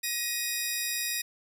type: tone pair together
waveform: 10% pulse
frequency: 1895.1 / 2487 Hz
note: A#6 / D#7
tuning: +28 / -1 cents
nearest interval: perfect fourth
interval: 471 cents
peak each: -23 dBFS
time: 0.03-1.22 s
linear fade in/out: 10 ms
effects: none